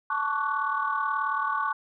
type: chord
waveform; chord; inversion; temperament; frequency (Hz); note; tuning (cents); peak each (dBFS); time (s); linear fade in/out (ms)
sine; D major seventh; second; equal with one note detuned; 880 / 1108.7 / 1147.2 / 1480; A5 / C#6 / D6 / F#6; 0 / 0 / -41 / 0; -32 / -29 / -29 / -31; 0.1-1.73; 5
effects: tanh soft clip ceiling -14 dBFS